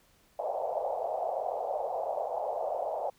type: band-pass noise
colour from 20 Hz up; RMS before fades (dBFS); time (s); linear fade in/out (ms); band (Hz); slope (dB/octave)
white; -33; 0.39-3.1; 5; 520 to 780; 48
effects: pink hiss -65 dBFS RMS until 3.18 s